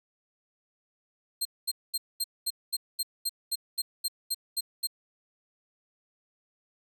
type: tone bursts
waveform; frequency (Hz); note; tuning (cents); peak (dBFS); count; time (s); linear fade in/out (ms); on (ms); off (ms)
20% pulse; 4186; C8; 0; -21; 14; 1.41-4.872; 10; 43; 220
effects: none